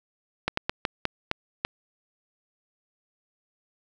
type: slowing click train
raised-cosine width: 0.3 ms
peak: -8 dBFS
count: 7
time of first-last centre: 0.48-1.65 s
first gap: 94 ms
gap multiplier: 1.29
effects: none